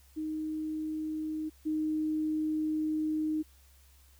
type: tone pair in turn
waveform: sine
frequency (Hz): 311.1 / 309.9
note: D#4 / D#4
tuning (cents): 0 / -7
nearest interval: unison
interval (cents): 7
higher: first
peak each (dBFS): -32 / -28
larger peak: second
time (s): 0.16-1.5 / 1.65-3.43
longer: second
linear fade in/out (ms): 20
effects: added 67 Hz sine -58 dBFS peak until 4.19 s + white hiss -64 dBFS RMS until 4.19 s